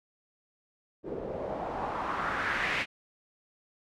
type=noise with low-pass filter sweep; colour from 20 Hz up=white; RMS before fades=-33 dBFS; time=1.03-2.86 s; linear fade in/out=50 ms; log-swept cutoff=400 to 2400 Hz; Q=2.6; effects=none